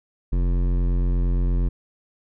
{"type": "tone with hard clipping", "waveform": "triangle", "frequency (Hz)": 44.33, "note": "F1", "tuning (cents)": 27, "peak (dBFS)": -20, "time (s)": [0.32, 1.69], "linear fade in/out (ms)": 10, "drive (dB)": 18, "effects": []}